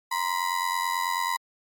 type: ring-modulated tone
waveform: 35% pulse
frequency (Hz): 987.8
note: B5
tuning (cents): 0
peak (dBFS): -20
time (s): 0.11-1.37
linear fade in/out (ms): 10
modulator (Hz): 44.6
effects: MP3 96 kbps